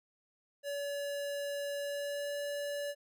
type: tone with pitch glide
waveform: square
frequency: 570 to 575.3 Hz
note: C#5 to D5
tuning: +48 to -36 cents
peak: -36 dBFS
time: 0.63-2.95 s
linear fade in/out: 50 ms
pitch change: +16 cents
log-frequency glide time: 1.79-2.36 s
effects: none